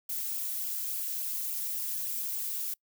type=noise with flanger; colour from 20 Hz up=violet; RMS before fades=-34 dBFS; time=0.09-2.74 s; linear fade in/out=5 ms; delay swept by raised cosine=0.49 to 3.59 ms; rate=3.5 Hz; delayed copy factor=-0.6; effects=noise-tail reverb RT60 0.1 s tail -25 dB re dry